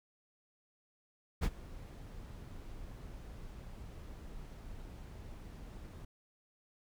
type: noise with ADSR envelope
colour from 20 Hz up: brown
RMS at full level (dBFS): -27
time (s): 1.41-6.05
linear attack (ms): 29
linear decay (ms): 54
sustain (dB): -21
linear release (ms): 4
effects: none